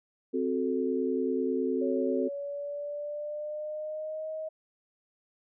sine chord, F# diminished, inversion second, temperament equal, 261.6 / 370 / 440 Hz, C4 / F#4 / A4, 0 / 0 / 0 cents, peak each -30 / -31 / -31 dBFS, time 0.33-2.29 s, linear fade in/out 20 ms
sine tone with pitch glide, 554.4 to 629.5 Hz, C#5 to D#5, 0 to +20 cents, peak -33 dBFS, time 1.81-4.49 s, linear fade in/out 10 ms, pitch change +220 cents, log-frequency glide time 1.99-4.3 s
effects none

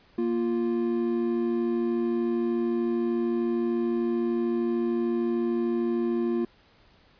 triangle tone pair together, 235 / 348.3 Hz, A#3 / F4, +14 / -5 cents, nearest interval perfect fifth, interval 681 cents, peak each -25 / -24 dBFS, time 0.18-6.45 s, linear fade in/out 5 ms, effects pink hiss -59 dBFS RMS until 7.19 s + resampled to 11025 Hz

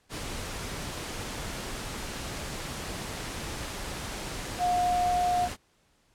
sine tone in noise, 716 Hz, F5, 43 cents sharp, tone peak -23 dBFS, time 4.58-5.49 s, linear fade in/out 50 ms, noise pink, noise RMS -36 dBFS, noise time 0.09-5.57 s, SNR +10 dB, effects pink hiss -67 dBFS RMS until 6.14 s + low-pass 10000 Hz 12 dB/octave

